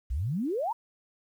sine exponential sweep, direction up, 55 to 985 Hz, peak -27 dBFS, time 0.1-0.73 s, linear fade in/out 10 ms, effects 10-bit

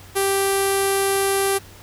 sawtooth tone with low-pass filter, 392 Hz, G4, in tune, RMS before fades -20 dBFS, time 0.15-1.59 s, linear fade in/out 20 ms, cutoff 11000 Hz, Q 6.1, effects added 96 Hz sine -45 dBFS peak until 1.82 s + pink hiss -45 dBFS RMS until 1.82 s

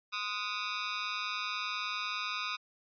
15% pulse tone with amplitude modulation, 1244.5 Hz, D#6, in tune, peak -23 dBFS, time 0.12-2.57 s, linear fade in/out 20 ms, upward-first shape sine, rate 210 Hz, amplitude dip 95%, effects resampled to 11025 Hz

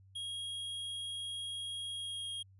square tone with pitch glide, 3279 to 3256 Hz, G#7 to G#7, -23 to -35 cents, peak -39 dBFS, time 0.15-2.43 s, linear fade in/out 10 ms, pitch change -12 cents, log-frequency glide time 1.92-2.31 s, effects added 96 Hz sine -58 dBFS peak until 2.59 s + resampled to 24000 Hz

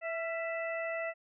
harmonic tone with a mistuned harmonic, 659.3 Hz, E5, in tune, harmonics 1 / 2 / 3 / 4, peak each -35 / -44 / -39 / -44 dBFS, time 0.01-1.14 s, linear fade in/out 50 ms, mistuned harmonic 2, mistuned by +49 cents, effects none

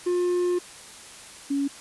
triangle / sine tone pair in turn, 355.7 / 279.8 Hz, F4 / C#4, +32 / +16 cents, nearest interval major third, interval 416 cents, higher first, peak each -19 / -22 dBFS, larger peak first, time 0.06-0.59 / 1.5-1.68 s, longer first, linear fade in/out 10 ms, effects white hiss -44 dBFS RMS until 1.8 s + resampled to 24000 Hz

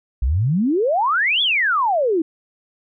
sine exponential two-way sweep, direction up then down, 55.5 to 3511 to 306.3 Hz, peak -15 dBFS, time 0.22-2.22 s, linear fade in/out 5 ms, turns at 1.42 s, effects none

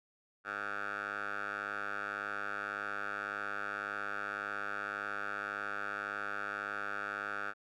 10% pulse tone with band-pass filter, 101.8 Hz, G#2, 34 cents flat, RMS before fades -39 dBFS, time 0.44-7.54 s, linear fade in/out 50 ms, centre 1400 Hz, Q 4.4, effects none

